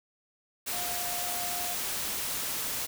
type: tone in noise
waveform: sine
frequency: 709 Hz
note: F5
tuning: 26 cents sharp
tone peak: -38 dBFS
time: 0.72-1.75 s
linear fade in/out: 20 ms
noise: white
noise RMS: -33 dBFS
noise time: 0.66-2.87 s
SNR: -8 dB
effects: none